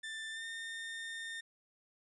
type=tone with pitch glide; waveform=30% pulse; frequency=1776 to 1819.6 Hz; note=A6 to A#6; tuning=+16 to -42 cents; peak=-38 dBFS; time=0.03-1.41 s; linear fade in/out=10 ms; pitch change=+42 cents; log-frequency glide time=0.31-0.45 s; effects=resampled to 22050 Hz